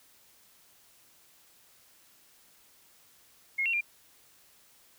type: tone with pitch steps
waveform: sine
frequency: 2156 / 2735 / 2393 Hz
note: C#7 / F7 / D7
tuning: -49 / -37 / +32 cents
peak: -26 dBFS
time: 3.58-3.811 s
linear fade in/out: 10 ms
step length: 77 ms
effects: white hiss -61 dBFS RMS until 4.98 s